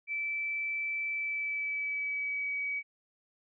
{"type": "tone with pitch glide", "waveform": "sine", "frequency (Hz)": [2321, 2271], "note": ["D7", "C#7"], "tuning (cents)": [-21, 41], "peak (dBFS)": -31, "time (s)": [0.07, 2.83], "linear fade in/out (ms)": 50, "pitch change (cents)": -38, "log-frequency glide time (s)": [1.11, 2.52], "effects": []}